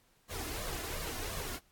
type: noise with flanger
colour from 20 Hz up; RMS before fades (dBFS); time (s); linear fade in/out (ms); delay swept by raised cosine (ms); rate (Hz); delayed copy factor
pink; -39; 0.28-1.6; 50; 1.7 to 2.9; 2.8; +0.65
effects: pink hiss -69 dBFS RMS until 1.71 s + AAC 64 kbps